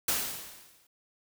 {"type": "noise with exponential decay", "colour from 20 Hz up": "white", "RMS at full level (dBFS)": -26, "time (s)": [0.08, 0.87], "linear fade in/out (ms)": 5, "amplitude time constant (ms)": 170, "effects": []}